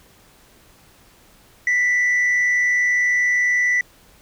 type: tone with frequency modulation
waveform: sine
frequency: 1975.5 Hz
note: B6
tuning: in tune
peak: -13 dBFS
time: 1.67-3.81 s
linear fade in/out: 2 ms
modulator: 121 Hz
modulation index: 0.31
effects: tanh soft clip ceiling -14 dBFS + pink hiss -52 dBFS RMS until 4.21 s

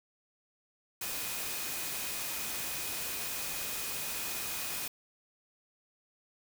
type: tone in noise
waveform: sine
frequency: 2492 Hz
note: D#7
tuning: 2 cents sharp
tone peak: -47 dBFS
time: 1.01-4.88 s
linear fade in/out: 5 ms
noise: white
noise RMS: -37 dBFS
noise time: 1.01-4.88 s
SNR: -13 dB
effects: none

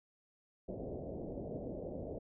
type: low-pass noise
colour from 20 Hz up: white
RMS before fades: -43 dBFS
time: 0.68-2.19 s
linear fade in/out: 10 ms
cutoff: 620 Hz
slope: 48 dB/octave
effects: none

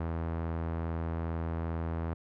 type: tone with low-pass filter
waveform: sawtooth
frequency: 82.41 Hz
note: E2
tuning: in tune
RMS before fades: -34 dBFS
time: 0-2.14 s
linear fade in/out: 5 ms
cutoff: 1300 Hz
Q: 0.95
effects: none

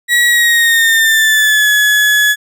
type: tone with pitch glide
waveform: 35% pulse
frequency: 1919 to 1699.8 Hz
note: A#6 to G#6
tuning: +50 to +40 cents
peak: -6 dBFS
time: 0.08-2.36 s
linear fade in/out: 50 ms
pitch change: -210 cents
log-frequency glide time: 0.27-1.7 s
effects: none

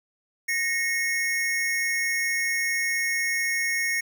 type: tone pair together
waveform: square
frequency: 1856.4 / 2181 Hz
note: A#6 / C#7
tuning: -8 / -29 cents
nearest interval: minor third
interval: 279 cents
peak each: -27 / -27 dBFS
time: 0.48-4.01 s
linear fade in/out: 10 ms
effects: 9-bit

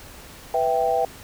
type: chord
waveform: sine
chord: E minor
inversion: second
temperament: equal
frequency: 493.9 / 659.3 / 784 Hz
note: B4 / E5 / G5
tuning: 0 / 0 / 0 cents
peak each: -24 / -23 / -22 dBFS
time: 0.54-1.05 s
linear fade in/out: 2 ms
effects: pink hiss -43 dBFS RMS until 1.23 s

